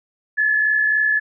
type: tone pair together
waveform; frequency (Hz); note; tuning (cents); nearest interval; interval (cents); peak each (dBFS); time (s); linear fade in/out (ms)
sine; 1716 / 1779.5; A6 / A6; -44 / +19; minor second; 63; -15 / -26; 0.37-1.2; 20
effects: none